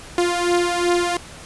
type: beating tone pair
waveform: sawtooth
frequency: 349.2 / 351.9 Hz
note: F4 / F4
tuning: 0 / +13 cents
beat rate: 2.7 Hz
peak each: -15 / -18 dBFS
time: 0.18-1.17 s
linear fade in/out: 2 ms
effects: pink hiss -39 dBFS RMS until 1.45 s + resampled to 24000 Hz